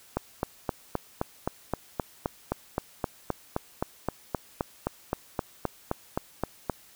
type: click train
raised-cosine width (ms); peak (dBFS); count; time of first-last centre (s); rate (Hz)
1; -12; 26; 0.17-6.697; 3.83
effects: white hiss -55 dBFS RMS until 6.95 s